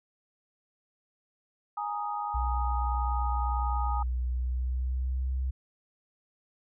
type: chord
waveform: sine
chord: Ab suspended second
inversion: none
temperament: equal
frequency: 830.6 / 932.3 / 1244.5 Hz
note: Ab5 / Bb5 / Eb6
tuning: 0 / 0 / 0 cents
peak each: -33 / -37 / -35 dBFS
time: 1.77-4.03 s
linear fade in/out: 5 ms
type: tone with pitch glide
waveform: sine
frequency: 61.74 to 64.88 Hz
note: B1 to C2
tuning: 0 to -14 cents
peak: -27 dBFS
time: 2.34-5.51 s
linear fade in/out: 10 ms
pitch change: +86 cents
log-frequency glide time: 4.27-5.32 s
effects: none